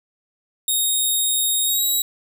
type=tone with pitch glide; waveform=5% pulse; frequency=3729 to 3858 Hz; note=A#7 to B7; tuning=0 to -41 cents; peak=-11 dBFS; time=0.68-2.02 s; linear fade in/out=2 ms; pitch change=+59 cents; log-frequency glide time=1.64-1.86 s; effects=none